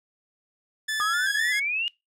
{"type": "tone with vibrato", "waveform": "sawtooth", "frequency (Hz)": 1708, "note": "G#6", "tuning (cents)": 48, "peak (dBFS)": -22, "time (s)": [0.88, 1.6], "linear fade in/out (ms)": 10, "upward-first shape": "square", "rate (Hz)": 3.9, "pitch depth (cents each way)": 36}
{"type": "exponential sweep", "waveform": "sine", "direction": "up", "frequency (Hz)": [1204, 2894], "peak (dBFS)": -24, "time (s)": [1, 1.88], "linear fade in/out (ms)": 0}
{"effects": ["noise-tail reverb RT60 0.2 s tail -22 dB re dry", "low-pass 11000 Hz 12 dB/octave"]}